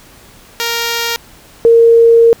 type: tone pair in turn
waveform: 5% pulse / sine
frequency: 466.2 / 461.9 Hz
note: A#4 / A#4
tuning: 0 / -16 cents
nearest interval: unison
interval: 16 cents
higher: first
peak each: -3 dBFS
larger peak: neither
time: 0.6-1.16 / 1.65-2.33 s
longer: second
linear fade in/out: 0 ms
effects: pink hiss -41 dBFS RMS until 2.4 s